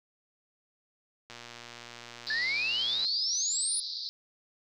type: click train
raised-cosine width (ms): 0.2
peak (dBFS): -27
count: 209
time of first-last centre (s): 1.3-3.048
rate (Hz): 119
type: band-pass noise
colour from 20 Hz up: pink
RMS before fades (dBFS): -37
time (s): 2.27-4.09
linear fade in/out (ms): 0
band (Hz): 3900 to 5000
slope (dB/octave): 96
type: exponential sweep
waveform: sine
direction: up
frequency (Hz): 1710 to 9956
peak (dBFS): -28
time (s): 2.3-3.8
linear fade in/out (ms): 2
effects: none